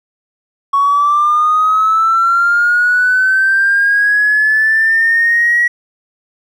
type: linear sweep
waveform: triangle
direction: up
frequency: 1108.7 to 1922 Hz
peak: -5 dBFS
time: 0.73-5.68 s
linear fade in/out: 10 ms
effects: tanh soft clip ceiling -6 dBFS